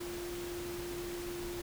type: tone in noise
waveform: sine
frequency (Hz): 349.5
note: F4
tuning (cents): +1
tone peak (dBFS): -39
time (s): 0-1.62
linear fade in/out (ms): 10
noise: pink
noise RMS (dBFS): -45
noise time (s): 0-1.62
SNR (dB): +3
effects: none